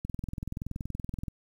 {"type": "click train", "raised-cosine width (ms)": 5, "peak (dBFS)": -22, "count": 27, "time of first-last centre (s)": [0.05, 1.282], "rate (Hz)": 21.1, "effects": ["9-bit"]}